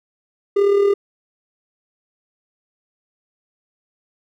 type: tone with amplitude modulation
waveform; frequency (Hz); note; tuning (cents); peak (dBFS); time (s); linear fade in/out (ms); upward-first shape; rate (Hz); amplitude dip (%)
triangle; 401.9; G4; +43; -8; 0.56-0.94; 10; sine; 38.2; 50
effects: none